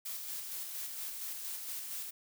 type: noise with tremolo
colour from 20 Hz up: blue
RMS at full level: -40 dBFS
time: 0.05-2.11 s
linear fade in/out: 10 ms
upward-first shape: square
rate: 4.3 Hz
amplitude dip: 30%
effects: none